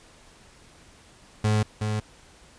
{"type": "tone with echo", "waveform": "35% pulse", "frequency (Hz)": 106.9, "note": "A2", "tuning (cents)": -49, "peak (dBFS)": -18, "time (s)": [1.44, 1.63], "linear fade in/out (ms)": 5, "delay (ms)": 370, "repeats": 1, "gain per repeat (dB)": -5, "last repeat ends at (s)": 2, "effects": ["pink hiss -53 dBFS RMS until 2.58 s", "resampled to 22050 Hz"]}